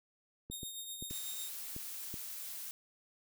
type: clicks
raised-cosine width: 3 ms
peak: -32 dBFS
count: 6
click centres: 0.5 / 0.632 / 1.025 / 1.11 / 1.764 / 2.141 s
type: tone with tremolo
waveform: 15% pulse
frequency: 3702 Hz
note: A#7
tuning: 13 cents flat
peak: -33 dBFS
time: 0.51-1.49 s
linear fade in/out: 5 ms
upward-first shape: triangle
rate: 8 Hz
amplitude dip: 50%
type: noise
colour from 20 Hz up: blue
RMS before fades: -44 dBFS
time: 1.1-2.71 s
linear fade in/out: 0 ms
effects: none